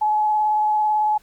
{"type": "tone with vibrato", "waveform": "sine", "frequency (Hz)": 851, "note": "G#5", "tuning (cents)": 42, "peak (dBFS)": -16, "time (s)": [0.01, 1.18], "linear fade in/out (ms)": 10, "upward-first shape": "sine", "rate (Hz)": 18, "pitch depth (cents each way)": 13, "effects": ["pink hiss -57 dBFS RMS until 1.22 s"]}